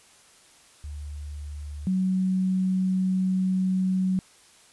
sine tone pair in turn, 73.7 / 186.84 Hz, D2 / F#3, +7 / +17 cents, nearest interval octave + major third, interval 1610 cents, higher second, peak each -33 / -21 dBFS, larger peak second, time 0.84-1.87 / 1.87-4.19 s, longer second, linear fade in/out 0 ms, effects white hiss -55 dBFS RMS until 4.72 s + resampled to 24000 Hz

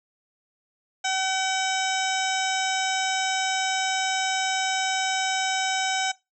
harmonic tone with a mistuned harmonic, 760 Hz, F#5, 46 cents sharp, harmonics 1 / 2 / 3 / 4 / 5 / 7 / 8 / 9 / 10, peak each -27 / -30 / -32 / -33 / -34 / -35 / -36 / -37 / -37 dBFS, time 1.04-6.12 s, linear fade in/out 10 ms, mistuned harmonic 10, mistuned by +25 cents, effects noise-tail reverb RT60 0.2 s tail -19 dB re dry

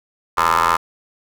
20% pulse ring-modulated tone, 83.6 Hz, E2, 25 cents sharp, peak -6 dBFS, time 0.37-0.77 s, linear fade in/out 10 ms, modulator 1120 Hz, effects none

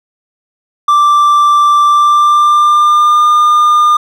triangle tone with pitch glide, 1174.7 to 1208.4 Hz, D6 to D6, 0 to +49 cents, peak -3 dBFS, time 0.88-3.97 s, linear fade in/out 5 ms, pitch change +49 cents, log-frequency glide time 1.86-3.27 s, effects none

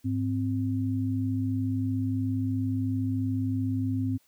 sine tone pair together, 103.83 / 260.9 Hz, G#2 / C4, 0 / -5 cents, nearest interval octave + major third, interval 1595 cents, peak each -28 dBFS, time 0.04-4.18 s, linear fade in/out 20 ms, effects white hiss -66 dBFS RMS until 4.27 s

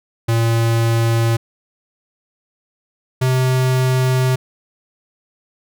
square tone pair in turn, 115 / 129.08 Hz, A#2 / C3, -23 / -23 cents, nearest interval major second, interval 200 cents, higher second, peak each -14 dBFS, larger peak neither, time 0.28-1.37 / 3.21-4.36 s, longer second, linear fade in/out 10 ms, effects none

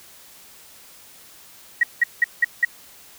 sine tone bursts, 1900 Hz, A#6, 33 cents sharp, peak -12 dBFS, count 5, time 1.81-2.65 s, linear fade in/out 5 ms, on 24 ms, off 180 ms, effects white hiss -47 dBFS RMS until 3.18 s

